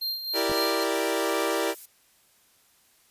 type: tone with tremolo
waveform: square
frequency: 4188 Hz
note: C8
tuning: 1 cent sharp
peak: -27 dBFS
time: 0.01-0.84 s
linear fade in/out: 10 ms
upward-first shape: sine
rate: 3.7 Hz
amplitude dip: 60%
type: chord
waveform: sawtooth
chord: E half-diminished seventh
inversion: none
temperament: equal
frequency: 329.6 / 392 / 466.2 / 587.3 Hz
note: E4 / G4 / Bb4 / D5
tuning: 0 / 0 / 0 / 0 cents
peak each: -26 dBFS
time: 0.33-1.75 s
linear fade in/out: 50 ms
type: clicks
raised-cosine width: 2 ms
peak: -22 dBFS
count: 2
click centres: 0.497 / 0.515 s
type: noise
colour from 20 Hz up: violet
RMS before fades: -41 dBFS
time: 0.93-1.86 s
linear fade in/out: 10 ms
effects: white hiss -62 dBFS RMS until 3.1 s + resampled to 32000 Hz